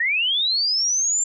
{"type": "linear sweep", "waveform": "sine", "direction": "up", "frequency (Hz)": [1800, 7370], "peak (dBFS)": -18, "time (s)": [0, 1.24], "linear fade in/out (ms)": 5, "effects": []}